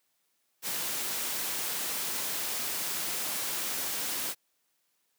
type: noise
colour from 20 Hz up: white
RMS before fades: -33 dBFS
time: 0.62-4.35 s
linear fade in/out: 50 ms
effects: white hiss -75 dBFS RMS until 5.18 s + high-pass 150 Hz 12 dB/octave